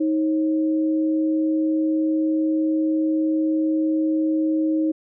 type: tone pair together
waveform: sine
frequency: 315.2 / 541.6 Hz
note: D#4 / C#5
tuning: +23 / -40 cents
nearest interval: major sixth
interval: 937 cents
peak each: -18 / -30 dBFS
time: 0-4.92 s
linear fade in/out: 10 ms
effects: none